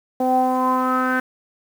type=tone with low-pass filter sweep; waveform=sawtooth; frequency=256.1 Hz; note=C4; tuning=37 cents flat; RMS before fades=-19 dBFS; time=0.2-1.2 s; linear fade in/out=5 ms; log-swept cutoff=670 to 1600 Hz; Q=7.5; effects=7-bit